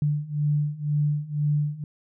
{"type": "beating tone pair", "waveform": "sine", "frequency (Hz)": [146.83, 148.83], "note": ["D3", "D3"], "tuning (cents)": [0, 23], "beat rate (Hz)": 2, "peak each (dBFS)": [-26, -24], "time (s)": [0.02, 1.84], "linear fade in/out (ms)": 2, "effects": []}